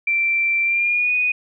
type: tone with pitch glide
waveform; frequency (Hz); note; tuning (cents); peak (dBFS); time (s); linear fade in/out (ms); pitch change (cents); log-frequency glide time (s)
sine; 2349 to 2479; D7 to D#7; 0 to -7; -16; 0.07-1.32; 5; +93; 0.63-1.14
effects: none